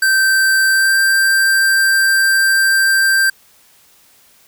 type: tone with pitch glide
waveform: square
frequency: 1558 to 1573.4 Hz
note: G6 to G6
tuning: -11 to +6 cents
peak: -11 dBFS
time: 0.02-3.3 s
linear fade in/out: 5 ms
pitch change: +17 cents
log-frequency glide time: 0.7-0.95 s
effects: white hiss -50 dBFS RMS until 4.47 s